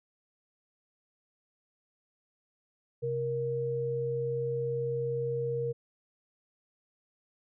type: tone pair together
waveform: sine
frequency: 131.72 / 469.4 Hz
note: C3 / A#4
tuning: +12 / +12 cents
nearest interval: octave + minor seventh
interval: 2200 cents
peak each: -35 / -30 dBFS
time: 3.02-5.73 s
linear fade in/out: 20 ms
effects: none